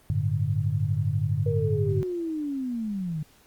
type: chord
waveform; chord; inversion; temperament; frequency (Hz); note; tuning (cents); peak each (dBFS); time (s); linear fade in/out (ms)
sine; G suspended second; none; just; 98 / 110.25 / 147; G2 / A2 / D3; 0 / +4 / +2; -27; 0.1-2.03; 0
type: linear sweep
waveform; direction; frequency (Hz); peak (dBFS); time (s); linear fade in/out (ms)
sine; down; 477.9 to 146.83; -27; 1.46-3.23; 5
effects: pink hiss -58 dBFS RMS until 3.46 s + Opus 32 kbps